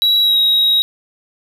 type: tone with pitch glide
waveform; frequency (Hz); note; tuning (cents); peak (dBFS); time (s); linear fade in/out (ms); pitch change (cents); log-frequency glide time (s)
triangle; 3891 to 3811; B7 to A#7; -27 to +38; -9; 0.02-0.82; 0; -35; 0.22-0.37
effects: none